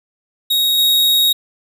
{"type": "tone with level steps", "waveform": "45% pulse", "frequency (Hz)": 3772, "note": "A#7", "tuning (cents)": 20, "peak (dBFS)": [-13, -11], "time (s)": [0.5, 1.33], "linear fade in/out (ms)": 10, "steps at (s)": 0.78, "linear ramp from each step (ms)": 5, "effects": []}